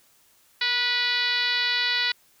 sine tone with frequency modulation, 2949 Hz, F#7, 6 cents flat, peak -21 dBFS, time 0.61-2.12 s, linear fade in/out 5 ms, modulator 495 Hz, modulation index 3.1, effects white hiss -60 dBFS RMS until 2.4 s

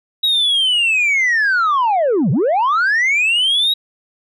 sine linear two-way sweep, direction down then up, 3846 to 116.54 to 3846 Hz, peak -10 dBFS, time 0.23-3.74 s, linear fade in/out 10 ms, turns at 2.31 s, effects tanh soft clip ceiling -11 dBFS

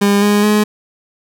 30% pulse tone with pitch steps, 202 / 206.2 / 210.6 Hz, G#3 / G#3 / G#3, -48 / -12 / +24 cents, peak -7 dBFS, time 0.01-0.64 s, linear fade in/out 10 ms, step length 210 ms, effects none

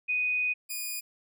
sine / 5% pulse tone pair in turn, 2489 / 2460 Hz, D#7 / D#7, 0 / -20 cents, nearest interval unison, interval 20 cents, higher first, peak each -25 / -23 dBFS, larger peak second, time 0.08-0.54 / 0.69-1.01 s, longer first, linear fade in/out 20 ms, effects none

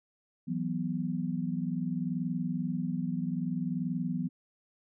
sine chord, E suspended second, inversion none, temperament just, 164.81 / 185.42 / 247.2 Hz, E3 / F#3 / B3, 0 / +4 / +2 cents, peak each -34 dBFS, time 0.47-4.29 s, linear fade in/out 20 ms, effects none

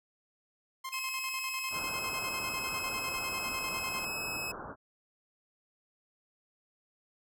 sawtooth tone with tremolo, 1053 Hz, C6, 11 cents sharp, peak -33 dBFS, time 0.84-4.05 s, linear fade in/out 10 ms, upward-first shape square, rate 10 Hz, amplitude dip 65%
sawtooth tone, 2573 Hz, E7, 43 cents flat, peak -32 dBFS, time 0.92-4.52 s, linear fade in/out 10 ms
white low-pass noise, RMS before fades -43 dBFS, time 1.7-4.76 s, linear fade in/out 50 ms, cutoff 1500 Hz, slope 96 dB/octave
effects none

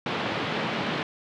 pink band-pass noise, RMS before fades -29 dBFS, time 0.06-1.03 s, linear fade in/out 2 ms, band 140 to 3600 Hz, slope 24 dB/octave, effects none

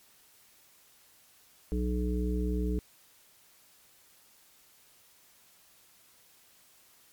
harmonic tone, 61.1 Hz, B1, 18 cents flat, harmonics 1 / 3 / 5 / 7, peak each -29 / -34 / -36 / -37 dBFS, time 1.72-2.79 s, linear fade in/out 0 ms, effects white hiss -61 dBFS RMS until 7.12 s + MP3 96 kbps

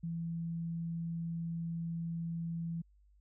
sine tone, 166.8 Hz, E3, 21 cents sharp, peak -35 dBFS, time 0.03-2.82 s, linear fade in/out 10 ms, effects added 50 Hz sine -62 dBFS peak until 3.2 s

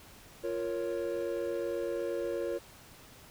triangle chord, Bb minor, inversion second, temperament equal, 349.2 / 466.2 / 554.4 Hz, F4 / Bb4 / Db5, 0 / 0 / 0 cents, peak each -34 dBFS, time 0.43-2.59 s, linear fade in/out 20 ms, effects pink hiss -54 dBFS RMS until 3.3 s

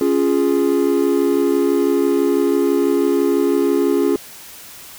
triangle chord, Db major, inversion none, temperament equal, 277.2 / 349.2 / 415.3 Hz, Db4 / F4 / Ab4, 0 / 0 / 0 cents, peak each -16 dBFS, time 0.01-4.16 s, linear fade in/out 2 ms, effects white hiss -38 dBFS RMS until 4.98 s

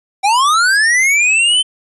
square linear sweep, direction up, 760 to 3095 Hz, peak -10 dBFS, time 0.23-1.63 s, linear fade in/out 20 ms, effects resampled to 24000 Hz

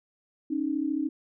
sine tone pair together, 274.6 / 308.4 Hz, C#4 / D#4, -16 / -15 cents, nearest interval major second, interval 201 cents, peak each -29 / -28 dBFS, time 0.5-1.09 s, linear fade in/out 10 ms, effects none

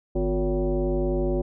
sine tone with frequency modulation, 155.8 Hz, D#3, 3 cents sharp, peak -21 dBFS, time 0.15-1.42 s, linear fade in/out 10 ms, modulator 204 Hz, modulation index 1.9, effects none

